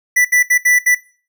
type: tone bursts at uneven times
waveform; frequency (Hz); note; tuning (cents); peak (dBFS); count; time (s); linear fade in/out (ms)
square; 1975.5; B6; 0; -10; 5; 0.16-0.25 / 0.32-0.43 / 0.5-0.58 / 0.65-0.79 / 0.86-0.95; 10
effects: noise-tail reverb RT60 0.4 s tail -19 dB re dry